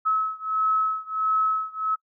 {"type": "beating tone pair", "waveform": "sine", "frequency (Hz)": [1290, 1291.5], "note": ["E6", "E6"], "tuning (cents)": [-38, -36], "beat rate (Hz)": 1.5, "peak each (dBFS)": [-24, -25], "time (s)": [0.05, 1.96], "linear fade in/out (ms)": 20, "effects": ["noise-tail reverb RT60 0.1 s tail -25 dB re dry"]}